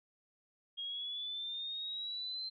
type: exponential sweep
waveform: sine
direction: up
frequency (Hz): 3255 to 4127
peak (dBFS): -38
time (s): 0.77-2.5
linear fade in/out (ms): 20
effects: none